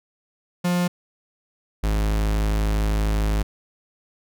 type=tone pair in turn; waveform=45% pulse; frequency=176.9 / 52.59 Hz; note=F3 / G#1; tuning=+23 / +22 cents; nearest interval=octave + major sixth; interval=2101 cents; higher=first; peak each=-19 dBFS; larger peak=neither; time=0.64-0.88 / 1.83-3.43 s; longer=second; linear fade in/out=10 ms; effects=none